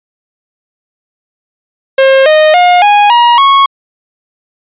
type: tone with pitch steps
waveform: 45% pulse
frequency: 535 / 618.1 / 714.1 / 825.1 / 953.3 / 1101.4 Hz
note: C5 / D#5 / F5 / G#5 / A#5 / C#6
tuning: +38 / -12 / +38 / -12 / +39 / -11 cents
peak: -3 dBFS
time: 1.98-3.66 s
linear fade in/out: 5 ms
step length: 280 ms
effects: resampled to 8000 Hz